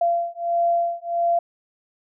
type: beating tone pair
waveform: sine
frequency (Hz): 685 / 686.5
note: F5 / F5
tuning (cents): -34 / -30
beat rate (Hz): 1.5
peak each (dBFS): -22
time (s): 0.01-1.39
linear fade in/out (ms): 5
effects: none